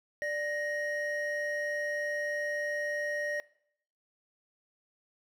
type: tone pair together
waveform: triangle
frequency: 590 / 1873.1 Hz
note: D5 / A#6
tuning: +8 / +8 cents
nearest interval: octave + minor sixth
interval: 2000 cents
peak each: -32 / -32 dBFS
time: 0.22-3.4 s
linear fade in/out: 0 ms
effects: noise-tail reverb RT60 0.7 s tail -22 dB re dry